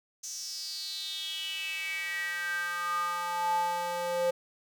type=tone with high-pass filter sweep; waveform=square; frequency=174.61 Hz; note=F3; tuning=in tune; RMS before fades=-33 dBFS; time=0.23-4.31 s; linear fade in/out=10 ms; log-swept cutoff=6200 to 550 Hz; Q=7; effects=none